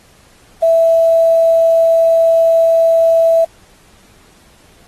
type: tone with quantisation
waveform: sine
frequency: 659.3 Hz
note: E5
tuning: in tune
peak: -7 dBFS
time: 0.62-3.45 s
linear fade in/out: 10 ms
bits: 6
effects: pink hiss -48 dBFS RMS until 4.87 s + AAC 32 kbps